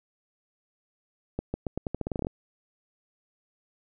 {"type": "accelerating click train", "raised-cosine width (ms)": 2, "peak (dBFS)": -16, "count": 14, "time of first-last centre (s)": [1.39, 2.269], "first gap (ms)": 150, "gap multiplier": 0.85, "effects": []}